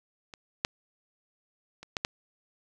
clicks, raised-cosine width 0.2 ms, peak -26 / -8 / -27 / -12 / -10 dBFS, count 5, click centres 0.338 / 0.649 / 1.83 / 1.968 / 2.049 s, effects none

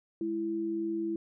sine tone pair together, 209.3 / 332.3 Hz, G#3 / E4, +14 / +14 cents, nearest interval minor sixth, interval 800 cents, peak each -39 / -30 dBFS, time 0.21-1.16 s, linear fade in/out 2 ms, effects none

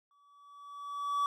triangle tone with exponential growth, 1145 Hz, D6, 44 cents flat, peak -24 dBFS, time 0.11-1.26 s, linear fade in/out 1 ms, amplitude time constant 250 ms, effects none

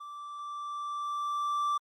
triangle tone with level ramp, 1170 Hz, D6, 7 cents flat, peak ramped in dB -39 to -24 dBFS, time 0-1.78 s, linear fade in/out 10 ms, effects Opus 32 kbps

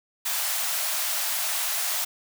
white high-pass noise, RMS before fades -27 dBFS, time 0.25-2.05 s, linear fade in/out 10 ms, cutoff 590 Hz, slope 96 dB/octave, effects none

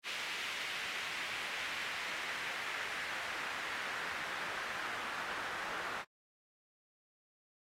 pink noise with band-pass filter sweep, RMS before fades -41 dBFS, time 0.03-6.05 s, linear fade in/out 50 ms, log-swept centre 2500 to 1400 Hz, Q 1.8, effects AAC 48 kbps

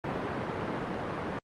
pink band-pass noise, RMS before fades -34 dBFS, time 0.04-1.39 s, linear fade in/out 2 ms, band 140 to 1500 Hz, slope 12 dB/octave, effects Opus 32 kbps

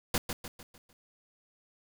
pink noise with echo, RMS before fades -28 dBFS, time 0.14-0.18 s, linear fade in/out 2 ms, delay 150 ms, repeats 5, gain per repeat -7 dB, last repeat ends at 0.93 s, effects none

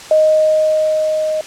sine tone with level ramp, 622.3 Hz, D#5, in tune, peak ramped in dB -7 to -15 dBFS, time 0.11-1.41 s, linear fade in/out 2 ms, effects white hiss -33 dBFS RMS until 1.46 s + low-pass 7000 Hz 12 dB/octave

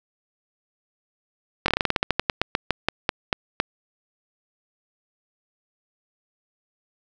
slowing click train, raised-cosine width 0.3 ms, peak -3 dBFS, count 20, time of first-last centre 1.66-3.601 s, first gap 22 ms, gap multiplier 1.15, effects none

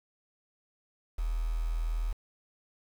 sine tone with quantisation, 40.7 Hz, E1, 21 cents flat, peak -28 dBFS, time 1.18-2.13 s, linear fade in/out 10 ms, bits 8, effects none

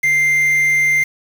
triangle tone with quantisation, 2093 Hz, C7, in tune, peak -10 dBFS, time 0.03-1.04 s, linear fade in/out 10 ms, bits 5, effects none

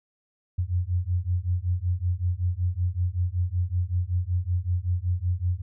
sine beating tone pair, 86.9 / 92.2 Hz, F2 / F#2, -8 / -6 cents, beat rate 5.3 Hz, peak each -26 dBFS, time 0.58-5.62 s, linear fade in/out 10 ms, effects none

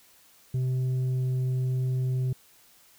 sine tone with tanh clipping, 128.5 Hz, C3, 31 cents flat, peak -25 dBFS, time 0.54-2.33 s, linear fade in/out 5 ms, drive 4 dB, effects white hiss -58 dBFS RMS until 2.98 s

